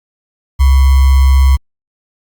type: tone with sample-and-hold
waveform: sine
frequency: 67 Hz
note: C2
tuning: 42 cents sharp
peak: -4 dBFS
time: 0.59-1.57 s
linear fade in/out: 20 ms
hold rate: 1050 Hz
effects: Opus 48 kbps